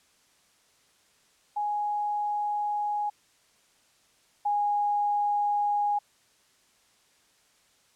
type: tone pair in turn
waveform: sine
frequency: 831 / 824.3 Hz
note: G#5 / G#5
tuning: +1 / -13 cents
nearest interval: unison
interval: 14 cents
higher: first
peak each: -26 / -23 dBFS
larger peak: second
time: 1.56-3.1 / 4.45-5.99 s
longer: neither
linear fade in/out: 10 ms
effects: white hiss -64 dBFS RMS until 7.95 s + low-pass 9000 Hz 12 dB/octave